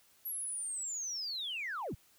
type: linear sweep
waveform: sine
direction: down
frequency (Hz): 11690 to 41.2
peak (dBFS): -35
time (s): 0.25-1.95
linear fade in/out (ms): 10
effects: tanh soft clip ceiling -32 dBFS + white hiss -66 dBFS RMS until 2.18 s